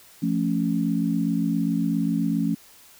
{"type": "chord", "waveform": "sine", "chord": "F augmented", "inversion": "none", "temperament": "equal with one note detuned", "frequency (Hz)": [172.51, 220, 277.2], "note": ["F3", "A3", "C#4"], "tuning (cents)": [-21, 0, 0], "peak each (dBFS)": -25, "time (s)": [0.22, 2.55], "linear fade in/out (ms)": 10, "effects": ["white hiss -51 dBFS RMS until 2.99 s"]}